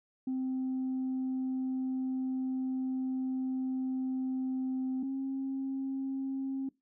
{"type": "tone pair in turn", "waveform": "sine", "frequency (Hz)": [260, 268.5], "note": ["C4", "C4"], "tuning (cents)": [-11, 45], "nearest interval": "minor second", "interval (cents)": 56, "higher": "second", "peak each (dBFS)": [-29, -31], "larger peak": "first", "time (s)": [[0.27, 5.03], [5.03, 6.69]], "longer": "first", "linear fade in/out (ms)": 5, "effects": ["noise-tail reverb RT60 0.2 s tail -21 dB re dry", "tanh soft clip ceiling -28 dBFS"]}